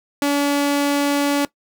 sawtooth tone, 285.5 Hz, D4, 49 cents flat, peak -12 dBFS, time 0.22-1.45 s, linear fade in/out 2 ms, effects noise-tail reverb RT60 0.1 s tail -19 dB re dry

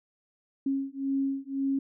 sine beating tone pair, 271.7 / 273.6 Hz, C#4 / C#4, -35 / -23 cents, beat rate 1.9 Hz, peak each -30 dBFS, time 0.66-1.79 s, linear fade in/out 5 ms, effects none

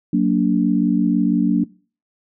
sine chord, Gb augmented, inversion none, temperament just, 185 / 231.2 / 289.1 Hz, Gb3 / Bb3 / D4, 0 / -14 / -27 cents, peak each -18 dBFS, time 0.13-1.64 s, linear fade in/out 5 ms, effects noise-tail reverb RT60 0.4 s tail -22 dB re dry

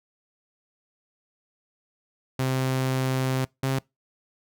sawtooth tone pair in turn, 130.81 / 133.64 Hz, C3 / C3, 0 / +37 cents, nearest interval unison, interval 37 cents, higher second, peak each -19 dBFS, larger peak neither, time 2.39-3.45 / 3.63-3.79 s, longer first, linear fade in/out 5 ms, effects noise-tail reverb RT60 0.2 s tail -24 dB re dry

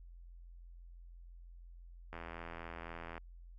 click train, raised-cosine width 0.5 ms, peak -30 dBFS, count 89, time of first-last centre 2.13-3.179 s, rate 83.9 Hz, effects added 43 Hz sine -51 dBFS peak until 3.58 s

